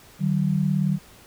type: tone pair together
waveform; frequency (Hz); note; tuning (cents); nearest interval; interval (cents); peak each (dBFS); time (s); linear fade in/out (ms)
sine; 151.85 / 190; D#3 / F#3; -42 / +46; major third; 388; -22 / -22; 0.19-0.99; 50
effects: pink hiss -50 dBFS RMS until 1.26 s